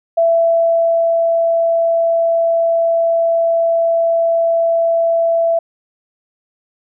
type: tone with ADSR envelope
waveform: sine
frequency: 667 Hz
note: E5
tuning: 20 cents sharp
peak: -9 dBFS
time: 0.17-5.59 s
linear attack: 10 ms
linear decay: 950 ms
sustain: -2 dB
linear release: 5 ms
effects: none